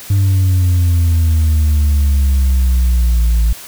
sine exponential sweep, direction down, 99.4 to 54.9 Hz, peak -6 dBFS, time 0.1-3.53 s, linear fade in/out 5 ms, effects tanh soft clip ceiling -8 dBFS + white hiss -33 dBFS RMS until 3.67 s

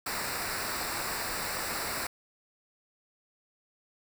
pink noise with comb filter, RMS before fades -34 dBFS, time 0.06-2.07 s, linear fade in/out 5 ms, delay 0.31 ms, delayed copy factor -0.75, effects none

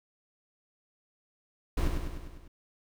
brown noise with echo, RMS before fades -27 dBFS, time 1.77-1.88 s, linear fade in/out 5 ms, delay 100 ms, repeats 6, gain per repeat -4 dB, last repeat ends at 2.48 s, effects none

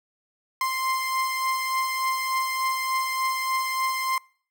30% pulse beating tone pair, 1046.5 / 1049.9 Hz, C6 / C6, 0 / +6 cents, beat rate 3.4 Hz, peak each -22 / -29 dBFS, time 0.61-4.18 s, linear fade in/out 2 ms, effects noise-tail reverb RT60 0.5 s tail -25 dB re dry

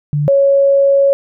sine tone pair in turn, 146.83 / 554.4 Hz, D3 / C#5, 0 / 0 cents, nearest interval octave + major seventh, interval 2300 cents, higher second, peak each -12 / -7 dBFS, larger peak second, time 0.13-0.28 / 0.28-1.13 s, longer second, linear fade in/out 0 ms, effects none

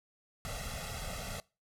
pink noise with comb filter, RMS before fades -40 dBFS, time 0.45-1.4 s, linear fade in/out 0 ms, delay 1.5 ms, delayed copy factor +0.95, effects noise-tail reverb RT60 0.3 s tail -22 dB re dry + low-pass 12000 Hz 12 dB/octave

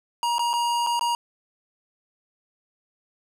square tone with dropouts, 948 Hz, A#5, 29 cents sharp, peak -22 dBFS, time 0.23-1.15 s, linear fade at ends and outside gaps 1 ms, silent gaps 0.383-0.393 / 0.532-0.537 / 0.865-0.87 / 0.994-1.01 s, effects low-pass 11000 Hz 12 dB/octave + 9-bit

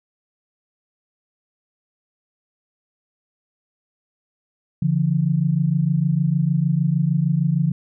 sine tone pair together, 143.46 / 170 Hz, D3 / F3, -40 / -46 cents, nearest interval minor third, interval 294 cents, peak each -19 dBFS, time 4.82-7.72 s, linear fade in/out 5 ms, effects none

